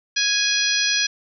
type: harmonic tone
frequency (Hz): 830.6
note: G#5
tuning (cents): 0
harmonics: 2 / 3 / 4 / 5 / 6 / 7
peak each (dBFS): -25 / -25 / -25 / -25 / -25 / -25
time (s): 0.16-1.07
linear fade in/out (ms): 10
effects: none